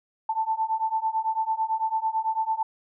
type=beating tone pair; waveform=sine; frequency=880 / 889 Hz; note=A5 / A5; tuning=0 / +18 cents; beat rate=9 Hz; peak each=-27 / -26 dBFS; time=0.29-2.63 s; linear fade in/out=5 ms; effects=none